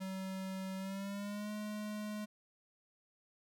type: tone with pitch glide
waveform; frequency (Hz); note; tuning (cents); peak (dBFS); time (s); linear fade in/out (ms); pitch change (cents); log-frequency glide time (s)
square; 190 to 210.8; F#3 to G#3; +46 to +26; -40; 0-2.26; 20; +180; 0.77-1.51
effects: none